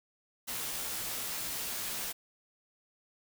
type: noise with comb filter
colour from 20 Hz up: white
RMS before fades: -37 dBFS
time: 0.47-2.13 s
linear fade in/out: 20 ms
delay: 14 ms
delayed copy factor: -0.6
effects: none